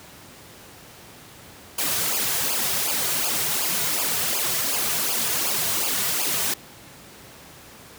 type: noise with flanger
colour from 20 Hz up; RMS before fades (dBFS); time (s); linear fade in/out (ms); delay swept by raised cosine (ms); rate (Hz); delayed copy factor
white; -24; 1.78-6.54; 5; 0.51 to 3.81; 2.7; -1
effects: pink hiss -45 dBFS RMS until 7.98 s + high-pass 80 Hz 12 dB/octave